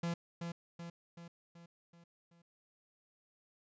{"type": "tone with echo", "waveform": "45% pulse", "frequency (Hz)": 170, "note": "F3", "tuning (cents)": -46, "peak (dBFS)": -34, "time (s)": [0.03, 0.14], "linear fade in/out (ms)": 5, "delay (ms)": 380, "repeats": 6, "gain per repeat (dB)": -5, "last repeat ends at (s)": 2.42, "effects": ["resampled to 16000 Hz"]}